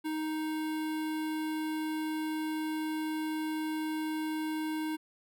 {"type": "tone with notch filter", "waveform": "square", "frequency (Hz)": 312, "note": "D#4", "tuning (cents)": 5, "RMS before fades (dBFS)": -34, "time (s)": [0.04, 4.97], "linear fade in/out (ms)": 20, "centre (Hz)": 6200, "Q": 1.3, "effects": []}